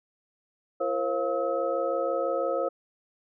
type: tone cluster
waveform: sine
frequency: 339.7 / 469 / 535 / 695 / 1285 Hz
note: F4 / A#4 / C5 / F5 / E6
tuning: -48 / +11 / +38 / -9 / -45 cents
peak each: -35 / -32 / -27 / -34 / -34 dBFS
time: 0.8-2.69 s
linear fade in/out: 10 ms
effects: none